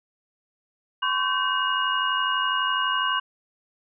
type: tone cluster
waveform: sine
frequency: 1026 / 1118 / 1546 / 2868 Hz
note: C6 / C#6 / G6 / F7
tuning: -34 / +14 / -24 / +45 cents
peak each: -27 dBFS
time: 1.02-3.2 s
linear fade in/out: 10 ms
effects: none